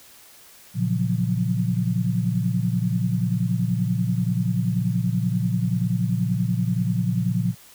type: chord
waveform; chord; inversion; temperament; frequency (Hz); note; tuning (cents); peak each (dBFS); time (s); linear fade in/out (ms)
sine; Gb major seventh; first; equal; 116.54 / 138.59 / 174.61 / 185; Bb2 / Db3 / F3 / Gb3; 0 / 0 / 0 / 0; -24 / -28 / -24 / -27; 0.74-7.55; 50
effects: white hiss -49 dBFS RMS until 7.74 s